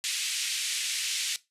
pink band-pass noise, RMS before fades -31 dBFS, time 0.04-1.36 s, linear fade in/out 0 ms, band 2400 to 9600 Hz, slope 24 dB/octave, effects noise-tail reverb RT60 0.2 s tail -18 dB re dry + resampled to 32000 Hz

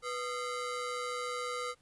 30% pulse ring-modulated tone, 860 Hz, A5, 40 cents flat, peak -29 dBFS, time 0.02-1.75 s, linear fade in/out 50 ms, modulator 367 Hz, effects pink hiss -69 dBFS RMS until 1.81 s + resampled to 24000 Hz

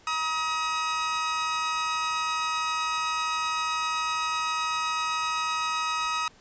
sawtooth tone pair together, 953.7 / 1269 Hz, A#5 / D#6, +39 / +34 cents, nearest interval perfect fourth, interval 495 cents, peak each -29 / -23 dBFS, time 0.07-6.28 s, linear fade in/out 2 ms, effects pink hiss -56 dBFS RMS until 6.4 s + resampled to 16000 Hz

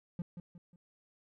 triangle tone with echo, 174.1 Hz, F3, 5 cents flat, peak -32 dBFS, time 0.19-0.22 s, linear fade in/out 2 ms, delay 180 ms, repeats 3, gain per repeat -8 dB, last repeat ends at 0.76 s, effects none

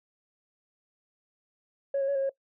sine tone with pitch steps, 554 / 545 / 561 / 542 / 545 Hz, C#5 / C#5 / C#5 / C#5 / C#5, -1 / -29 / +21 / -39 / -29 cents, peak -23 dBFS, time 1.94-2.295 s, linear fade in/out 5 ms, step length 71 ms, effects noise-tail reverb RT60 0.1 s tail -21 dB re dry + tanh soft clip ceiling -22 dBFS

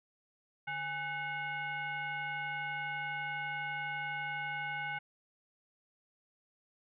sine tone with frequency modulation, 1500 Hz, F#6, 23 cents sharp, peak -35 dBFS, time 0.67-4.99 s, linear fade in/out 10 ms, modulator 676 Hz, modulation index 1.3, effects none

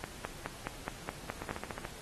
two click trains, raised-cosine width 0.5 ms, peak -20 / -23 dBFS, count 8 / 7, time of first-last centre 0.04-1.511 / 1.42-1.852 s, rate 4.76 / 13.9 Hz, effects pink hiss -49 dBFS RMS until 2.01 s + AAC 32 kbps

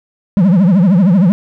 triangle tone with vibrato, 185 Hz, F#3, in tune, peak -4 dBFS, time 0.37-1.32 s, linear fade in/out 0 ms, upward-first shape triangle, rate 13 Hz, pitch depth 250 cents each way, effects none

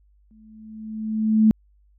sine tone with exponential growth, 217.9 Hz, A3, 17 cents flat, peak -10 dBFS, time 0.31-1.51 s, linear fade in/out 0 ms, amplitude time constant 260 ms, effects added 50 Hz sine -55 dBFS peak until 1.98 s

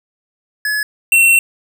square tone pair in turn, 1701 / 2715 Hz, G#6 / F7, +41 / -50 cents, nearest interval minor sixth, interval 809 cents, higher second, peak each -16 / -8 dBFS, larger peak second, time 0.65-0.83 / 1.12-1.39 s, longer second, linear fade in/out 2 ms, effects 8-bit

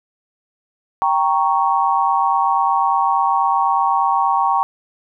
sine chord, G diminished, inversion none, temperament equal, 784 / 932.3 / 1108.7 Hz, G5 / Bb5 / Db6, 0 / 0 / 0 cents, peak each -18 dBFS, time 1.02-4.63 s, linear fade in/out 0 ms, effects none

